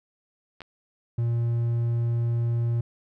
clicks, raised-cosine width 0.3 ms, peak -25 dBFS, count 2, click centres 0.606 / 0.618 s
triangle tone, 117.5 Hz, A#2, 14 cents sharp, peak -20 dBFS, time 1.18-2.81 s, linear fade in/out 5 ms
effects none

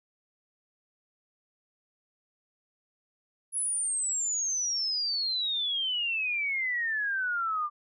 sine exponential sweep, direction down, 10548 to 1180 Hz, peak -27 dBFS, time 3.52-7.7 s, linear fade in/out 50 ms, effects none

